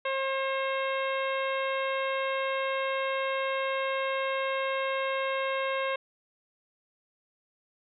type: harmonic tone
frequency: 536 Hz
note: C5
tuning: 42 cents sharp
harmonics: 1 / 2 / 3 / 4 / 5 / 6 / 7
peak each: -30 / -33 / -37 / -37 / -39 / -44 / -44 dBFS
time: 0.05-5.96 s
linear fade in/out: 5 ms
effects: none